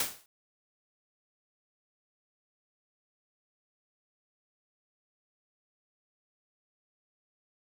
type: noise with exponential decay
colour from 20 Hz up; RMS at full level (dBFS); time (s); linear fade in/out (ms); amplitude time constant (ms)
white; -27; 0-0.26; 2; 55
effects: none